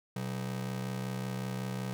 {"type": "ring-modulated tone", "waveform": "45% pulse", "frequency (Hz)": 155.56, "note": "D#3", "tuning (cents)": 0, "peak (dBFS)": -31, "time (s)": [0.16, 1.93], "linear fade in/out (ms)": 0, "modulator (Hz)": 32.7, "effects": []}